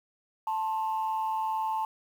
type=tone pair together; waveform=sine; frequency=880 / 1062.1 Hz; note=A5 / C6; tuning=0 / +26 cents; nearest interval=minor third; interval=326 cents; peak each=-27 / -34 dBFS; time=0.47-1.85 s; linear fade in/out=2 ms; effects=tanh soft clip ceiling -22 dBFS + 9-bit